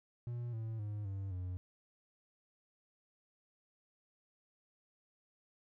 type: tone with pitch steps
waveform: triangle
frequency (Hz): 120 / 111.96 / 104.47 / 97.47 / 90.94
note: B2 / A2 / G#2 / G2 / F#2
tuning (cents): -49 / +31 / +11 / -9 / -29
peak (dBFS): -36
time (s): 0.27-1.57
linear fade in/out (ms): 0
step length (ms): 260
effects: none